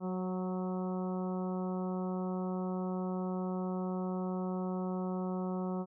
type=harmonic tone with a mistuned harmonic; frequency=184.6 Hz; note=F#3; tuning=4 cents flat; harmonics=1 / 2 / 3 / 4 / 5 / 6 / 7; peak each=-34 / -40 / -44 / -46 / -48 / -50 / -51 dBFS; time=0-5.86 s; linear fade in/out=50 ms; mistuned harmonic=3; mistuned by=-16 cents; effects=none